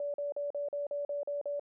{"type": "tone bursts", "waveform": "sine", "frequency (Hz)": 576, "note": "D5", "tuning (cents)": -34, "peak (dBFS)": -32, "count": 9, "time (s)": [0, 1.596], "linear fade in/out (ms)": 2, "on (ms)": 140, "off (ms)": 42, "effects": []}